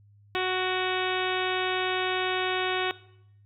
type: harmonic tone with a mistuned harmonic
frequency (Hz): 370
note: F#4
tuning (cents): 0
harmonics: 1 / 2 / 3 / 4 / 5 / 6 / 7 / 8 / 9 / 10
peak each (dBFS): -29 / -32 / -34 / -35 / -36 / -37 / -37 / -38 / -39 / -39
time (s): 0.35-2.91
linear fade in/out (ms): 0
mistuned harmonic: 6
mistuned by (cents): +32
effects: noise-tail reverb RT60 0.8 s tail -19 dB re dry + added 102 Hz sine -54 dBFS peak until 3.45 s